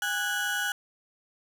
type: tone cluster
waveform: 35% pulse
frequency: 810 / 1475 / 1651 Hz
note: G#5 / F#6 / G#6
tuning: -43 / -6 / -11 cents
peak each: -35 / -27 / -32 dBFS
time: 0.02-0.72 s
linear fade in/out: 2 ms
effects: none